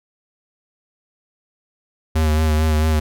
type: tone with vibrato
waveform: square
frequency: 77.78 Hz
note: D#2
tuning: in tune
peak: -15 dBFS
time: 2.15-3 s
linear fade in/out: 10 ms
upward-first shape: sine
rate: 4.5 Hz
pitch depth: 33 cents each way
effects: none